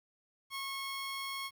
15% pulse tone, 1091 Hz, C#6, 28 cents flat, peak -31 dBFS, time 0.5-1.51 s, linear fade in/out 50 ms, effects 11-bit

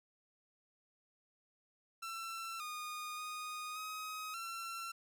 sawtooth tone with pitch steps, 1343 / 1227 / 1237 / 1263 / 1353 Hz, E6 / D#6 / D#6 / D#6 / E6, +32 / -25 / -10 / +26 / +45 cents, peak -38 dBFS, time 2.02-4.92 s, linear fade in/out 10 ms, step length 580 ms, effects none

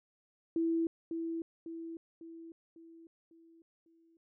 sine tone with echo, 330 Hz, E4, 2 cents sharp, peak -28 dBFS, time 0.56-0.87 s, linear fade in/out 2 ms, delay 550 ms, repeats 6, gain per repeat -6 dB, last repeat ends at 4.17 s, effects none

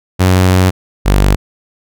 sawtooth tone pair in turn, 92.5 / 49 Hz, F#2 / G1, 0 / 0 cents, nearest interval major seventh, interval 1100 cents, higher first, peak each -3 dBFS, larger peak neither, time 0.19-0.71 / 1.05-1.36 s, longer first, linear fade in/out 20 ms, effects none

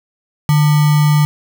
sine tone with sample-and-hold, 150 Hz, D3, 37 cents sharp, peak -8 dBFS, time 0.49-1.25 s, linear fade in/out 0 ms, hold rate 1050 Hz, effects none

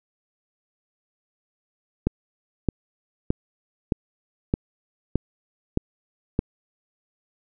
click train, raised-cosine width 3 ms, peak -7 dBFS, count 8, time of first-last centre 2.07-6.391 s, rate 1.62 Hz, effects none

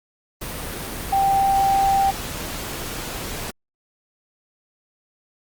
sine tone in noise, 784 Hz, G5, in tune, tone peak -15 dBFS, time 1.12-2.11 s, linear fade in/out 10 ms, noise pink, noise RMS -30 dBFS, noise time 0.41-3.51 s, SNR +12 dB, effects Opus 32 kbps

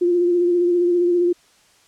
sine tone with vibrato, 350.6 Hz, F4, 7 cents sharp, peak -14 dBFS, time 0.01-1.33 s, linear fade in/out 10 ms, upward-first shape sine, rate 15 Hz, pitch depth 30 cents each way, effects white hiss -55 dBFS RMS until 1.87 s + low-pass 8000 Hz 12 dB/octave

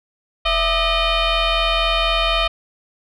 sine tone with frequency modulation, 1200 Hz, D6, 37 cents sharp, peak -14 dBFS, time 0.45-2.48 s, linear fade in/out 10 ms, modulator 621 Hz, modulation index 4, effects tanh soft clip ceiling -11 dBFS

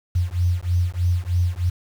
sine beating tone pair, 86.8 / 90 Hz, F2 / F#2, -10 / -47 cents, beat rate 3.2 Hz, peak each -21 dBFS, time 0.15-1.7 s, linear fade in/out 10 ms, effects 7-bit

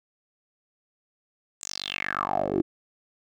10% pulse tone with band-pass filter sweep, 48.49 Hz, G1, 18 cents flat, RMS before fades -29 dBFS, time 1.61-2.62 s, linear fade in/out 10 ms, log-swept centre 7800 to 320 Hz, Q 6.8, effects none

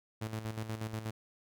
sawtooth tone with tremolo, 110 Hz, A2, in tune, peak -31 dBFS, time 0.21-1.11 s, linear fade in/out 10 ms, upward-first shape square, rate 8.3 Hz, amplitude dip 60%, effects none

